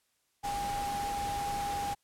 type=tone in noise; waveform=sine; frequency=810 Hz; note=G#5; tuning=43 cents flat; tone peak=-32 dBFS; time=0.43-1.95 s; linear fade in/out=20 ms; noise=pink; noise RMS=-40 dBFS; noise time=0.43-1.95 s; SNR=+5 dB; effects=white hiss -75 dBFS RMS until 2.03 s + low-pass 12000 Hz 12 dB/octave